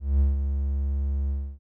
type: tone with ADSR envelope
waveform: triangle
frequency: 69.3 Hz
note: C#2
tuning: in tune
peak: -14 dBFS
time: 0-1.59 s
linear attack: 200 ms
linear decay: 160 ms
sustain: -7 dB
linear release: 290 ms
effects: none